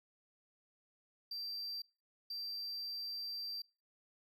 triangle tone bursts at uneven times, 4699 Hz, D8, in tune, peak -39 dBFS, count 2, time 1.31-1.82 / 2.3-3.62 s, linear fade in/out 5 ms, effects noise-tail reverb RT60 0.3 s tail -23 dB re dry

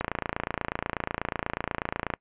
click train, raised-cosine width 0.5 ms, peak -12 dBFS, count 61, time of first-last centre 0.01-2.138 s, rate 28.2 Hz, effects noise-tail reverb RT60 0.1 s tail -24 dB re dry + resampled to 8000 Hz

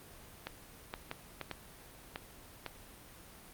clicks, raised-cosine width 0.3 ms, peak -22 dBFS, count 7, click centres 0.47 / 0.939 / 1.114 / 1.413 / 1.513 / 2.159 / 2.663 s, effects pink hiss -54 dBFS RMS until 3.53 s + Opus 32 kbps

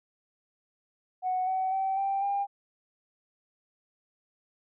sine tone with pitch steps, 740 / 754.7 / 769.6 / 784.9 / 800.5 Hz, F#5 / F#5 / G5 / G5 / G5, 0 / +34 / -32 / +2 / +36 cents, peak -25 dBFS, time 1.22-2.47 s, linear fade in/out 50 ms, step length 250 ms, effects tanh soft clip ceiling -21 dBFS

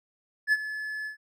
triangle tone with ADSR envelope, 1721 Hz, A6, 39 cents flat, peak -16 dBFS, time 0.47-1.17 s, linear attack 55 ms, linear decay 38 ms, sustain -14 dB, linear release 110 ms, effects none

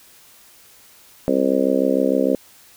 harmonic tone, 66.6 Hz, C2, 31 cents sharp, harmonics 3 / 4 / 5 / 6 / 7 / 8 / 9, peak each -26 / -20 / -25 / -26 / -23 / -21 / -26 dBFS, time 1.28-2.35 s, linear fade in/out 0 ms, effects white hiss -49 dBFS RMS until 2.76 s

